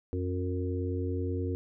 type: harmonic tone with a mistuned harmonic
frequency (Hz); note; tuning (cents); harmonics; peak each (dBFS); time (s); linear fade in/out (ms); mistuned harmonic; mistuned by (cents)
90.2; F#2; -44; 1 / 3 / 4 / 5; -31 / -36 / -37 / -38; 0.13-1.55; 0; 5; +32
effects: none